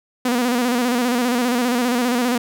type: tone with vibrato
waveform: sawtooth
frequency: 244.7 Hz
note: B3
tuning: 16 cents flat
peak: -13 dBFS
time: 0.25-2.38 s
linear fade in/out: 5 ms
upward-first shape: square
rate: 15 Hz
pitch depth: 55 cents each way
effects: none